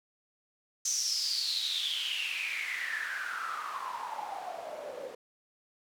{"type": "noise with band-pass filter sweep", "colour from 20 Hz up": "white", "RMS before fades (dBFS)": -35, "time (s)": [0.85, 5.15], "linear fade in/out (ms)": 5, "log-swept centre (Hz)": [6200, 490], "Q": 9.6, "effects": []}